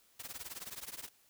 white noise with tremolo, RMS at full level -42 dBFS, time 0.19-1.09 s, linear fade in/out 10 ms, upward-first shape triangle, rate 19 Hz, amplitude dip 95%, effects white hiss -68 dBFS RMS until 1.29 s

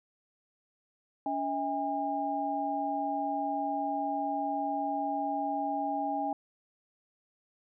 sine tone cluster, 285 / 644 / 810 Hz, C#4 / E5 / G#5, +48 / -41 / -43 cents, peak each -35 / -37 / -31 dBFS, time 1.26-6.33 s, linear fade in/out 2 ms, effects none

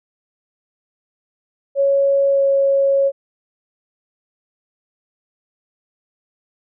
sine tone with pitch glide, 554.4 to 550.6 Hz, C#5 to C#5, 0 to -12 cents, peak -12 dBFS, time 1.75-3.12 s, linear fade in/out 50 ms, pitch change -12 cents, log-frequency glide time 2.3-2.42 s, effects none

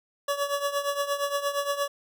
25% pulse tone with tremolo, 568 Hz, C#5, 42 cents sharp, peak -19 dBFS, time 0.28-1.88 s, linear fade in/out 5 ms, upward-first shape triangle, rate 8.6 Hz, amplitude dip 80%, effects none

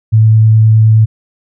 sine tone with vibrato, 110 Hz, A2, in tune, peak -3 dBFS, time 0.12-1.06 s, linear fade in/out 20 ms, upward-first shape triangle, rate 9.6 Hz, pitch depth 9 cents each way, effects none

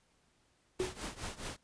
pink noise with tremolo, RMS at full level -39 dBFS, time 0.79-1.57 s, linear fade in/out 10 ms, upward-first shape triangle, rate 4.8 Hz, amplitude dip 90%
sine tone with exponential decay, 370.1 Hz, F#4, in tune, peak -27 dBFS, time 0.8-0.97 s, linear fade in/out 0 ms, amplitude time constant 36 ms
effects pink hiss -72 dBFS RMS until 1.63 s + resampled to 22050 Hz

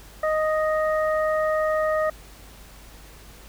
harmonic tone, 622.3 Hz, D#5, in tune, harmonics 1 / 2 / 3, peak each -21 / -27 / -31 dBFS, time 0.23-2.1 s, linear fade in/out 5 ms, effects added 50 Hz sine -46 dBFS peak until 3.48 s + pink hiss -48 dBFS RMS until 3.48 s

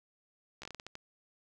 slowing click train, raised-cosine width 0.2 ms, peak -27 dBFS, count 9, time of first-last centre 0.62-0.954 s, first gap 14 ms, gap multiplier 1.3, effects none

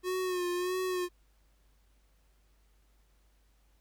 square tone with vibrato, 362.6 Hz, F#4, 35 cents flat, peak -31 dBFS, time 0.03-1.09 s, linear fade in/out 50 ms, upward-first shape sine, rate 1.6 Hz, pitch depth 45 cents each way, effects added 50 Hz sine -64 dBFS peak until 3.8 s + pink hiss -73 dBFS RMS until 3.8 s

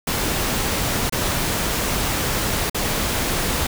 pink noise with dropouts, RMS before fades -22 dBFS, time 0.07-3.67 s, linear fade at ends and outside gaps 5 ms, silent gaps 1.097-1.123 / 2.698-2.745 s, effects none

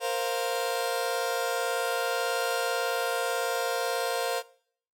sawtooth chord, Bb suspended second, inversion none, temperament just, 466.2 / 524.4 / 699.2 Hz, Bb4 / C5 / F5, 0 / +4 / +2 cents, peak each -27 dBFS, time 0-4.43 s, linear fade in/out 50 ms, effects noise-tail reverb RT60 0.6 s tail -21 dB re dry + MP3 64 kbps

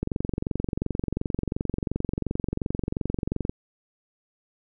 click train, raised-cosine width 3 ms, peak -13 dBFS, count 80, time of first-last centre 0.03-3.495 s, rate 22.8 Hz, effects none

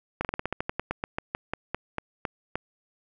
slowing click train, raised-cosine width 0.5 ms, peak -13 dBFS, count 19, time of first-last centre 0.21-2.556 s, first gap 38 ms, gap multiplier 1.13, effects none

